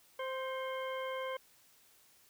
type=harmonic tone with a mistuned harmonic; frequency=523.3 Hz; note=C5; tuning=in tune; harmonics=1 / 2 / 3 / 4 / 6; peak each=-38 / -42 / -48 / -47 / -50 dBFS; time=0.19-1.37 s; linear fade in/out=5 ms; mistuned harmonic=4; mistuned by=+41 cents; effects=white hiss -65 dBFS RMS until 2.29 s